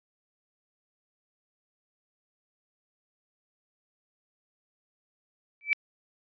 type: tone with exponential growth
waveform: sine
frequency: 2315 Hz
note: D7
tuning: 25 cents flat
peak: -17 dBFS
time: 5.61-5.73 s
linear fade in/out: 0 ms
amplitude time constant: 24 ms
effects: resampled to 11025 Hz